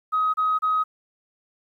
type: tone bursts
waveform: sine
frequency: 1263 Hz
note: D#6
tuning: 26 cents sharp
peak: -18 dBFS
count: 3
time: 0.12-0.84 s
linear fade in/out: 20 ms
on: 220 ms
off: 30 ms
effects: tanh soft clip ceiling -14 dBFS + 10-bit